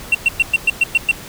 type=tone bursts; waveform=sine; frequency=2726 Hz; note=F7; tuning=43 cents flat; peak=-6 dBFS; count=8; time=0.12-1.114 s; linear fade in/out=5 ms; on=28 ms; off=110 ms; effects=tanh soft clip ceiling -8 dBFS + pink hiss -34 dBFS RMS until 1.28 s